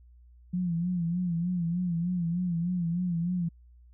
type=tone with vibrato; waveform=sine; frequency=173.9 Hz; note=F3; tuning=7 cents flat; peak=-26 dBFS; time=0.53-3.49 s; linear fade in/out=10 ms; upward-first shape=sine; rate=3.3 Hz; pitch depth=81 cents each way; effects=added 60 Hz sine -52 dBFS peak until 3.93 s